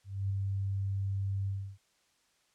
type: tone with ADSR envelope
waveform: sine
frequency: 98 Hz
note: G2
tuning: in tune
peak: -28 dBFS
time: 0.04-1.78 s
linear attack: 260 ms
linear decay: 7 ms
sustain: -2 dB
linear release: 310 ms
effects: white hiss -71 dBFS RMS until 2.54 s + low-pass 8000 Hz 12 dB/octave